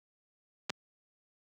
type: clicks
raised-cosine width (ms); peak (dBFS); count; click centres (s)
0.2; -15; 2; 0.697 / 0.702
effects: high-pass 150 Hz 12 dB/octave + AAC 48 kbps